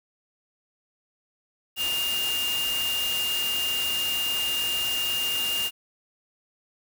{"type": "tone in noise", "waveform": "sine", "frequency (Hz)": 2816, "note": "F7", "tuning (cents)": 14, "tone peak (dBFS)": -25, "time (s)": [1.76, 5.71], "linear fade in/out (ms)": 50, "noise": "white", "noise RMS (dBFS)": -32, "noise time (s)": [1.76, 5.71], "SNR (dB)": 4, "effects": []}